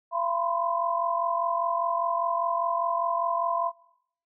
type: tone cluster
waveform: sine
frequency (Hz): 681 / 995 / 1040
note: F5 / B5 / C6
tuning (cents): -44 / +13 / -11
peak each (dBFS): -29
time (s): 0.11-3.72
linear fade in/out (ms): 50
effects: noise-tail reverb RT60 0.7 s tail -22 dB re dry